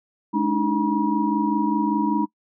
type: tone cluster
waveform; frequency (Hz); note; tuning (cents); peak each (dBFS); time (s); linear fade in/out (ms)
sine; 212.2 / 289 / 314.1 / 960; G#3 / D4 / D#4 / B5; +38 / -28 / +16 / -49; -24; 0.33-2.26; 20
effects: noise-tail reverb RT60 0.1 s tail -23 dB re dry